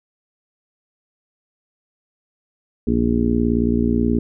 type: harmonic tone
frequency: 58.6 Hz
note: A#1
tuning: 10 cents sharp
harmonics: 1 / 2 / 3 / 4 / 5 / 6 / 7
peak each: -24 / -26 / -28 / -18 / -23 / -27 / -25 dBFS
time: 2.87-4.19 s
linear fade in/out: 5 ms
effects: none